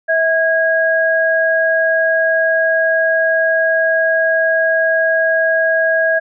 sine tone pair together, 648.8 / 1643 Hz, E5 / G#6, -28 / -19 cents, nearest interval octave + major third, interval 1609 cents, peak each -14 dBFS, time 0.08-6.2 s, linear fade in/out 20 ms, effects none

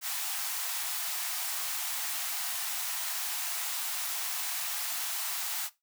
white high-pass noise, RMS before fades -34 dBFS, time 0.01-5.7 s, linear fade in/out 50 ms, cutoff 660 Hz, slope 96 dB/octave, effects noise-tail reverb RT60 0.2 s tail -17 dB re dry

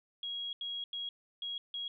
sine tone bursts at uneven times, 3300 Hz, G#7, 12 cents flat, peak -36 dBFS, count 5, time 0.23-0.53 / 0.61-0.84 / 0.93-1.09 / 1.42-1.58 / 1.74-1.88 s, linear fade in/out 2 ms, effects none

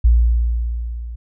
sine tone with level ramp, 58.27 Hz, A#1, in tune, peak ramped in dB -7 to -27 dBFS, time 0.04-1.16 s, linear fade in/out 10 ms, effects none

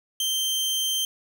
sawtooth tone, 3136 Hz, G7, in tune, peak -20 dBFS, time 0.2-1.05 s, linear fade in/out 2 ms, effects none

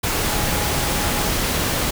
sine tone in noise, 830.6 Hz, G#5, in tune, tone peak -31 dBFS, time 0.29-1.29 s, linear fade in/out 10 ms, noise pink, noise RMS -21 dBFS, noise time 0.03-1.91 s, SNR -13 dB, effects none

